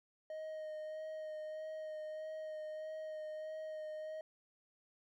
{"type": "tone with vibrato", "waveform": "triangle", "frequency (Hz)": 622.3, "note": "D#5", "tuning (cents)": 0, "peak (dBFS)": -40, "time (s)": [0.3, 4.21], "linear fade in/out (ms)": 2, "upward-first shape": "sine", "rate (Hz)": 1.6, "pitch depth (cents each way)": 15, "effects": []}